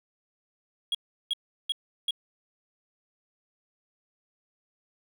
triangle tone bursts, 3300 Hz, G#7, 12 cents flat, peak -23 dBFS, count 4, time 0.92-2.108 s, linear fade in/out 2 ms, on 27 ms, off 360 ms, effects none

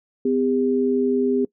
sine tone pair together, 253.9 / 403 Hz, B3 / G4, +48 / +48 cents, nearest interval minor sixth, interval 800 cents, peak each -20 dBFS, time 0.25-1.45 s, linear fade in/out 5 ms, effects noise-tail reverb RT60 0.1 s tail -22 dB re dry

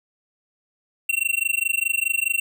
square tone with amplitude modulation, 2729 Hz, F7, 41 cents flat, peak -17 dBFS, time 1.09-2.4 s, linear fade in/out 5 ms, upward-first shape sine, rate 24.8 Hz, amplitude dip 100%, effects none

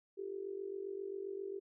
sine tone with amplitude modulation, 392 Hz, G4, in tune, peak -36 dBFS, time 0.17-1.6 s, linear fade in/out 20 ms, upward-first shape sine, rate 47.5 Hz, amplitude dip 80%, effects none

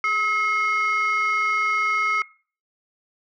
sine tone pair together, 1283.7 / 2159 Hz, E6 / C#7, -46 / -46 cents, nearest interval major sixth, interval 900 cents, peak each -20 dBFS, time 0.04-2.22 s, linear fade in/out 2 ms, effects noise-tail reverb RT60 0.4 s tail -21 dB re dry + tanh soft clip ceiling -16 dBFS

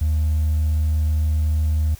triangle tone with hard clipping, 77 Hz, D#2, 17 cents flat, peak -16 dBFS, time 0.01-1.95 s, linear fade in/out 5 ms, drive 2 dB, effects added 50 Hz sine -50 dBFS peak until 1.99 s + white hiss -47 dBFS RMS until 1.99 s

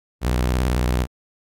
sawtooth tone with vibrato, 61.74 Hz, B1, in tune, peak -14 dBFS, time 0.21-1.07 s, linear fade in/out 50 ms, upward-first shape square, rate 18 Hz, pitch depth 200 cents each way, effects AAC 64 kbps

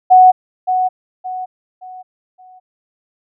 sine tone with echo, 740 Hz, F#5, in tune, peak -3 dBFS, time 0.1-0.32 s, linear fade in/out 20 ms, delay 570 ms, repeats 4, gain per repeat -9 dB, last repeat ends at 2.6 s, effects none

